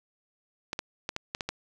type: clicks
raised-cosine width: 0.2 ms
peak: -14 dBFS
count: 7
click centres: 0.731 / 0.791 / 1.091 / 1.164 / 1.349 / 1.408 / 1.49 s
effects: none